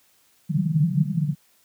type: band-pass noise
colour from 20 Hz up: pink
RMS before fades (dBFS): -22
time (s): 0.49-1.35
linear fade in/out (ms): 20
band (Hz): 140 to 190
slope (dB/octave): 96
effects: white hiss -61 dBFS RMS until 1.64 s + high-pass 60 Hz 12 dB/octave